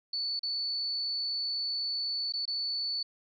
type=tone with dropouts; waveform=sine; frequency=4468 Hz; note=C#8; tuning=13 cents sharp; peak=-30 dBFS; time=0.13-3.03 s; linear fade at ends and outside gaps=5 ms; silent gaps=0.394-0.431 / 2.324-2.336 / 2.455-2.477 s; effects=none